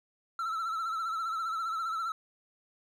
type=tone with vibrato; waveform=triangle; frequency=1326 Hz; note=E6; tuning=10 cents sharp; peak=-29 dBFS; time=0.39-2.12 s; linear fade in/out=2 ms; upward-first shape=triangle; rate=15 Hz; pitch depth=74 cents each way; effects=none